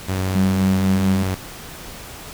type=tone with vibrato; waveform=sawtooth; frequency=94 Hz; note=F#2; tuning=28 cents sharp; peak=-16 dBFS; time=0.08-1.35 s; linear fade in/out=10 ms; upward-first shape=triangle; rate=5.4 Hz; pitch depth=10 cents each way
type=tone with pitch glide; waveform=sine; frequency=191.9 to 193.46 Hz; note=G3 to G3; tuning=-37 to -23 cents; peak=-16 dBFS; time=0.35-1.23 s; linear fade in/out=5 ms; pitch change=+14 cents; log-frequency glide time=0.77-0.96 s
effects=pink hiss -36 dBFS RMS until 2.33 s